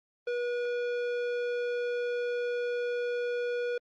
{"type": "tone with tanh clipping", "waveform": "sine", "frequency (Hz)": 484.3, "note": "B4", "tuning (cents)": -34, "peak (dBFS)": -31, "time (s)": [0.27, 3.78], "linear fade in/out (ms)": 5, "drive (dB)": 14, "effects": ["Opus 24 kbps"]}